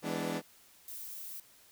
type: chord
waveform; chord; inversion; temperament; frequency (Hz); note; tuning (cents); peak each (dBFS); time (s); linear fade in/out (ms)
20% pulse; E dominant seventh; none; equal with one note detuned; 164.81 / 207.7 / 251 / 293.7; E3 / G#3 / B3 / D4; 0 / 0 / +28 / 0; -34; 0.02-0.42; 50
type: noise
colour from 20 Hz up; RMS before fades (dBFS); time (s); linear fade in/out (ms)
violet; -44; 0.88-1.4; 2
effects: white hiss -61 dBFS RMS until 1.71 s